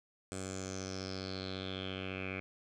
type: tone with low-pass filter sweep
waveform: 10% pulse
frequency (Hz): 94.6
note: F#2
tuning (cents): +39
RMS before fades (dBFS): -41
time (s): 0.32-2.4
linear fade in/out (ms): 0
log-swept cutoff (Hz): 8200 to 2300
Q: 6.5
effects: none